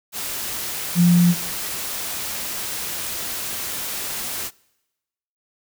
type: tone in noise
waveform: sine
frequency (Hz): 174.61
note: F3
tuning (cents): 0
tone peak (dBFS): -11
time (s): 0.95-1.35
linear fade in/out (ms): 50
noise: white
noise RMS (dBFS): -28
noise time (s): 0.12-4.51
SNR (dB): +14
effects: noise-tail reverb RT60 1.0 s tail -25 dB re dry